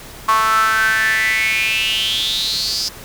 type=tone with high-pass filter sweep; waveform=sawtooth; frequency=220 Hz; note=A3; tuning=in tune; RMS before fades=-17 dBFS; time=0.28-2.89 s; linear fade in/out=10 ms; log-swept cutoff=1100 to 5100 Hz; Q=9; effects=pink hiss -36 dBFS RMS until 3.04 s